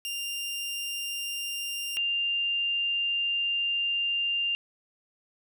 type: tone pair in turn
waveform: sawtooth / sine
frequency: 2794 / 2794 Hz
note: F7 / F7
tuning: 0 / 0 cents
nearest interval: unison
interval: 0 cents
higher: neither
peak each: -28 / -25 dBFS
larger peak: second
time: 0.05-1.97 / 1.97-4.55 s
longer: second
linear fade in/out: 0 ms
effects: none